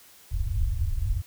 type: low-pass noise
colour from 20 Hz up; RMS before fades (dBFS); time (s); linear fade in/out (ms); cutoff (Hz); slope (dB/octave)
pink; -26; 0.31-1.22; 10; 110; 48
effects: white hiss -53 dBFS RMS until 1.26 s